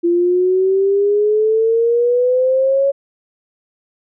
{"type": "exponential sweep", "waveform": "sine", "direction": "up", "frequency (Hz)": [340.9, 558], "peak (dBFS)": -11, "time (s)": [0.03, 2.92], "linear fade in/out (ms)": 20, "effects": []}